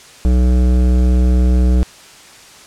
sine tone with hard clipping, 62 Hz, B1, 7 cents sharp, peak -11 dBFS, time 0.25-1.83 s, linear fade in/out 0 ms, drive 14 dB, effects white hiss -40 dBFS RMS until 2.66 s + low-pass 8000 Hz 12 dB/octave

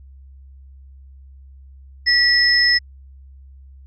sine tone pair together, 1940 / 5185 Hz, B6 / E8, -31 / -29 cents, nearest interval octave + perfect fourth, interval 1702 cents, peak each -15 dBFS, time 2.06-2.79 s, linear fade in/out 20 ms, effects added 67 Hz sine -40 dBFS peak until 3.86 s

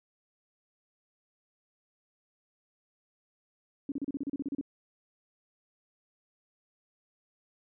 sine tone bursts, 279.8 Hz, C#4, 16 cents sharp, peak -30 dBFS, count 12, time 3.89-4.612 s, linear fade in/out 2 ms, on 29 ms, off 34 ms, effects none

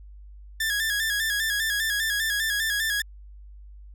sawtooth tone with vibrato, 1717 Hz, A6, 43 cents flat, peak -20 dBFS, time 0.6-3.02 s, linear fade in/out 5 ms, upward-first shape square, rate 5 Hz, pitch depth 60 cents each way, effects added 50 Hz sine -42 dBFS peak until 3.94 s

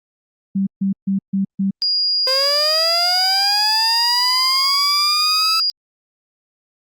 sine tone bursts, 194.8 Hz, G3, 11 cents flat, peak -15 dBFS, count 5, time 0.55-1.71 s, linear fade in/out 10 ms, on 120 ms, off 140 ms
sine tone, 4855 Hz, D#8, 43 cents flat, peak -15 dBFS, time 1.82-5.7 s, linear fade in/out 0 ms
sawtooth linear sweep, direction up, 516 to 1318.5 Hz, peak -16 dBFS, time 2.27-5.6 s, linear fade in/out 2 ms
effects Opus 48 kbps

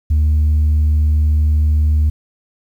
sine tone, 76.1 Hz, D#2, 38 cents flat, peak -8 dBFS, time 0.1-2.1 s, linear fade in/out 10 ms, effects tanh soft clip ceiling -9 dBFS + 8-bit

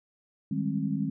sine chord, Ab major seventh, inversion second, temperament equal with one note detuned, 155.56 / 196 / 207.7 / 268.1 Hz, Eb3 / G3 / Ab3 / C4, 0 / 0 / 0 / +42 cents, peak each -32 dBFS, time 0.51-1.1 s, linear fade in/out 5 ms, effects none

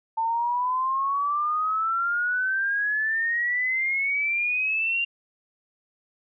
sine exponential sweep, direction up, 891 to 2794 Hz, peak -22 dBFS, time 0.17-5.05 s, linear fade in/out 10 ms, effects none

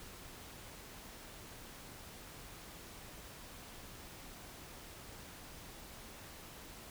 silence, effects pink hiss -52 dBFS RMS until 6.9 s

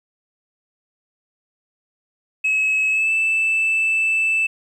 sine tone with pitch glide, 2573 to 2639 Hz, E7 to E7, -43 to +1 cents, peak -14 dBFS, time 2.44-4.47 s, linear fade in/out 10 ms, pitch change +44 cents, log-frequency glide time 2.9-3.11 s, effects tanh soft clip ceiling -14 dBFS + 9-bit

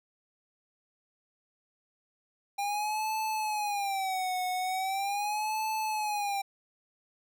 square tone with vibrato, 800 Hz, G5, 35 cents sharp, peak -30 dBFS, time 2.58-6.42 s, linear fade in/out 10 ms, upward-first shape sine, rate 0.4 Hz, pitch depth 150 cents each way, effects none

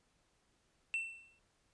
triangle tone with exponential decay, 2688 Hz, E7, 33 cents sharp, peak -30 dBFS, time 0.94-1.39 s, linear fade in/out 0 ms, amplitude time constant 97 ms, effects pink hiss -75 dBFS RMS until 1.73 s + resampled to 22050 Hz

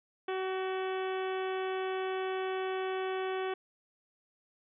harmonic tone with a mistuned harmonic, 377.6 Hz, F#4, 35 cents sharp, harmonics 1 / 2 / 3 / 4 / 5 / 6 / 7 / 8 / 9, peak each -33 / -39 / -43 / -45 / -47 / -49 / -50 / -51 / -52 dBFS, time 0.28-3.54 s, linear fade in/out 5 ms, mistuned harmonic 5, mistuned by -28 cents, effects none

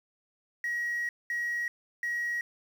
sine tone bursts at uneven times, 1903 Hz, A#6, 35 cents sharp, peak -27 dBFS, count 3, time 0.64-1.09 / 1.3-1.68 / 2.03-2.41 s, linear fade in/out 2 ms, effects tanh soft clip ceiling -27 dBFS + 9-bit

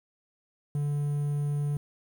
triangle tone with quantisation, 145.3 Hz, D3, 18 cents flat, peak -24 dBFS, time 0.75-1.77 s, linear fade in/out 2 ms, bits 9, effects none

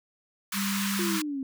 pink high-pass noise, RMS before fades -32 dBFS, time 0.52-1.22 s, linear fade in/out 5 ms, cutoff 960 Hz, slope 96 dB/octave
sine tone, 198.1 Hz, G3, 18 cents sharp, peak -28 dBFS, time 0.53-1.21 s, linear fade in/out 50 ms
sine linear sweep, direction down, 355.6 to 261.6 Hz, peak -29 dBFS, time 0.99-1.43 s, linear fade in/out 2 ms
effects none

